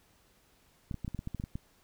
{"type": "clicks", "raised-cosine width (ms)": 5, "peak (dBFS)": -24, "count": 11, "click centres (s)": [0.912, 0.943, 1.047, 1.079, 1.147, 1.191, 1.274, 1.347, 1.399, 1.439, 1.555], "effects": ["pink hiss -66 dBFS RMS until 1.83 s"]}